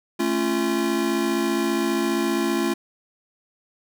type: chord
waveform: square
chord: A augmented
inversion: none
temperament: just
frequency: 220 / 275 / 343.8 Hz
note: A3 / C#4 / E#4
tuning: 0 / -14 / -27 cents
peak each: -27 / -27 / -24 dBFS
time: 0.19-2.74 s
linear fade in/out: 10 ms
effects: none